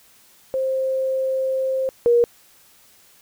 sine tone pair in turn, 527 / 475.3 Hz, C5 / A#4, +12 / +34 cents, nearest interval major second, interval 178 cents, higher first, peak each -19 / -12 dBFS, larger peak second, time 0.54-1.89 / 2.06-2.24 s, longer first, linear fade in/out 0 ms, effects white hiss -53 dBFS RMS until 3.21 s

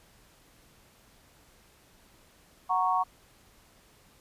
sine chord, F# major, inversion none, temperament equal, 740 / 932.3 / 1108.7 Hz, F#5 / A#5 / C#6, 0 / 0 / 0 cents, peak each -28 / -29 / -27 dBFS, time 2.69-3.04 s, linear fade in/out 20 ms, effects pink hiss -60 dBFS RMS until 4.2 s + resampled to 32000 Hz

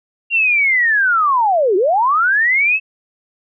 sine linear two-way sweep, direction down then up, 2789 to 349.2 to 2657 Hz, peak -11 dBFS, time 0.3-2.8 s, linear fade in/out 50 ms, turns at 1.76 s, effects none

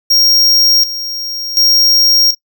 square tone with tremolo, 5580 Hz, F8, 2 cents flat, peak -7 dBFS, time 0.1-2.35 s, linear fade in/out 10 ms, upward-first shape square, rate 0.68 Hz, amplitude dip 75%, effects noise-tail reverb RT60 0.1 s tail -25 dB re dry

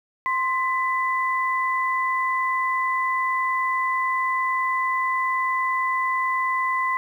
sine tone pair together, 1046.5 / 1995.6 Hz, C6 / B6, 0 / +17 cents, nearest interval major seventh, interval 1117 cents, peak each -22 / -25 dBFS, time 0.26-6.97 s, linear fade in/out 0 ms, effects 9-bit

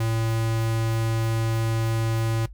square tone, 112.9 Hz, A2, 45 cents sharp, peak -23 dBFS, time 0-2.46 s, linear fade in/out 5 ms, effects noise-tail reverb RT60 0.1 s tail -17 dB re dry + added 50 Hz sine -39 dBFS peak until 2.53 s

